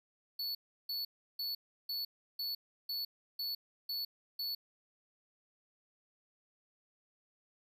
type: tone bursts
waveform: square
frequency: 4435 Hz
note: C#8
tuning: in tune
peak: -36 dBFS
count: 9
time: 0.39-4.55 s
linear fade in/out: 5 ms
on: 160 ms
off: 340 ms
effects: none